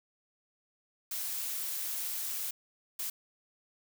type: noise bursts at uneven times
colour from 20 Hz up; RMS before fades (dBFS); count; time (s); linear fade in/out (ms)
blue; -36; 2; 1.11-2.51 / 2.99-3.1; 5
effects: none